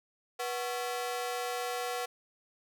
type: ring-modulated tone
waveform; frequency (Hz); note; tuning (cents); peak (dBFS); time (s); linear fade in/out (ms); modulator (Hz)
sawtooth; 615; D#5; -20; -26; 0.39-2.06; 10; 128
effects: none